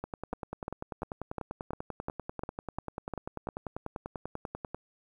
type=two click trains; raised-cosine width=1 ms; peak=-22 / -20 dBFS; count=49 / 10; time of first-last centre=0.04-4.746 / 0.33-3.488 s; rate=10.2 / 2.85 Hz; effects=10-bit